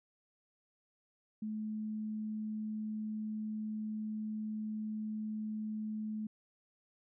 sine tone, 215.3 Hz, A3, 37 cents flat, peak -36 dBFS, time 1.42-6.27 s, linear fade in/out 5 ms, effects none

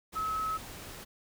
sine tone in noise, 1289 Hz, E6, 39 cents flat, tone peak -30 dBFS, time 0.15-0.58 s, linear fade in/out 20 ms, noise pink, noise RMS -45 dBFS, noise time 0.12-1.05 s, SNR +12 dB, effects none

